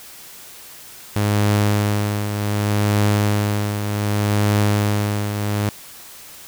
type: tone with tremolo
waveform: sawtooth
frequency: 103.7 Hz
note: G#2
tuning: 2 cents flat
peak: -10 dBFS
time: 1.16-5.69 s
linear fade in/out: 0 ms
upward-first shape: triangle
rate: 0.66 Hz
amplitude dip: 60%
effects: white hiss -40 dBFS RMS until 6.47 s